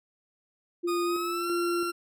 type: tone with tremolo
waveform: sine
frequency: 347 Hz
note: F4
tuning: 11 cents flat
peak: -26 dBFS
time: 0.83-1.92 s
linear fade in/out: 20 ms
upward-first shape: square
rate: 1.5 Hz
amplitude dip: 45%
type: tone with pitch glide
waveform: 40% pulse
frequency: 1233 to 1368.1 Hz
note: D#6 to F6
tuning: -16 to -36 cents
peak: -30 dBFS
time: 0.87-1.92 s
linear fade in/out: 20 ms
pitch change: +180 cents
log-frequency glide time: 1.04-1.5 s
effects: none